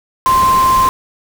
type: tone in noise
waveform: sine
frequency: 1045 Hz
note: C6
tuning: 2 cents flat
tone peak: -8 dBFS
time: 0.26-0.89 s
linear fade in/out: 0 ms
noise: pink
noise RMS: -22 dBFS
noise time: 0.26-0.89 s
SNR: +11 dB
effects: none